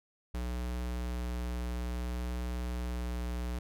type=tone with vibrato; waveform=square; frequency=60.7 Hz; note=B1; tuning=29 cents flat; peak=-34 dBFS; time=0.34-3.59 s; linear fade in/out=5 ms; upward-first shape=triangle; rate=0.6 Hz; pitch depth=9 cents each way; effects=none